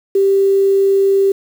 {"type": "tone with quantisation", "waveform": "sine", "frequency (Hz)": 392, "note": "G4", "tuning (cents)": 0, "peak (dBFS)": -9, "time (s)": [0.15, 1.32], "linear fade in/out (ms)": 5, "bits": 6, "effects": []}